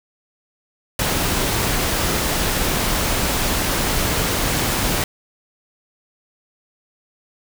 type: noise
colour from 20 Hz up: pink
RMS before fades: -20 dBFS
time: 0.99-5.04 s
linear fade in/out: 2 ms
effects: none